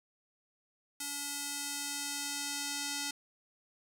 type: tone with band-pass filter sweep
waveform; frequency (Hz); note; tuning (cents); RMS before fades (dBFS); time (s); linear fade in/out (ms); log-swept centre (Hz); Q
square; 285.6; D4; -48; -38; 1-3.11; 5; 9300 to 6200; 0.98
effects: none